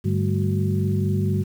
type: tone cluster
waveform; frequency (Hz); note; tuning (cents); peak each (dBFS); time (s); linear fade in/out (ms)
sine; 100.3 / 147.5 / 194.3 / 218.6 / 370.7; G2 / D3 / G3 / A3 / F#4; +40 / +8 / -15 / -11 / +3; -22 / -26 / -25 / -30 / -30; 0.04-1.44; 20
effects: 8-bit